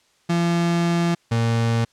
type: tone pair in turn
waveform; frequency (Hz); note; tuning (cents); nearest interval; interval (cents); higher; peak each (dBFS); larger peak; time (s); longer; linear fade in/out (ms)
35% pulse; 170.6 / 115.38; F3 / A#2; -40 / -17; perfect fifth; 677; first; -16; neither; 0.29-1.15 / 1.31-1.85; first; 10
effects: white hiss -61 dBFS RMS until 1.92 s + low-pass 7000 Hz 12 dB/octave